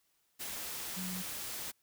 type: tone in noise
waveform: sine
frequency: 184.1 Hz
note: F#3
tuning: 8 cents flat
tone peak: -39 dBFS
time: 0.96-1.23 s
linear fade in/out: 20 ms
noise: white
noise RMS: -41 dBFS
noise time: 0.39-1.72 s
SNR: -1 dB
effects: white hiss -75 dBFS RMS until 1.82 s